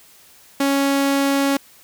sawtooth tone, 277.2 Hz, C#4, in tune, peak -12 dBFS, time 0.6-1.57 s, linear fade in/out 5 ms, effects white hiss -49 dBFS RMS until 1.83 s

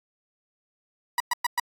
30% pulse tone bursts, 971 Hz, B5, 30 cents flat, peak -19 dBFS, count 4, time 1.18-1.598 s, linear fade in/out 2 ms, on 22 ms, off 110 ms, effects AAC 48 kbps

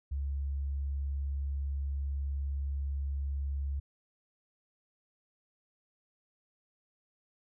sine tone, 69.6 Hz, C#2, 8 cents sharp, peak -31 dBFS, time 0.11-3.8 s, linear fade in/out 10 ms, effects none

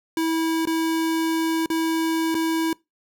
square tone with dropouts, 325.1 Hz, E4, 24 cents flat, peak -21 dBFS, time 0.17-2.73 s, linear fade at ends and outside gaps 2 ms, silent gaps 0.654-0.672 / 1.66-1.701 / 2.345-2.35 s, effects noise-tail reverb RT60 0.2 s tail -23 dB re dry

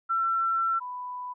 sine tone pair in turn, 1347 / 993.1 Hz, E6 / B5, +37 / +9 cents, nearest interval perfect fourth, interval 528 cents, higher first, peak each -23 / -33 dBFS, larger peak first, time 0.09-0.8 / 0.8-1.34 s, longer first, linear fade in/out 20 ms, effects none

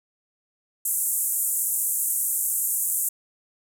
white band-pass noise, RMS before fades -25 dBFS, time 0.85-3.09 s, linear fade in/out 5 ms, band 7500 to 14000 Hz, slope 48 dB/octave, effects none

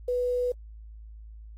sine tone with quantisation, 493.9 Hz, B4, in tune, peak -24 dBFS, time 0.08-0.52 s, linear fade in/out 5 ms, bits 9, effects added 54 Hz sine -42 dBFS peak until 1.57 s + AAC 48 kbps

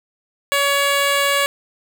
10% pulse tone, 563 Hz, C#5, 27 cents sharp, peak -7 dBFS, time 0.52-1.46 s, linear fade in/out 0 ms, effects none

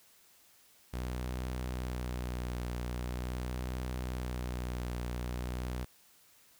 sawtooth tone with vibrato, 61.74 Hz, B1, in tune, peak -31 dBFS, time 0.93-5.85 s, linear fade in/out 10 ms, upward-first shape triangle, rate 0.43 Hz, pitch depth 32 cents each way, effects white hiss -63 dBFS RMS until 6.59 s

